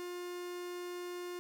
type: tone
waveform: 45% pulse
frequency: 355 Hz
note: F4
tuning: 28 cents sharp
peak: -40 dBFS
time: 0-1.39 s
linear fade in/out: 0 ms
effects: none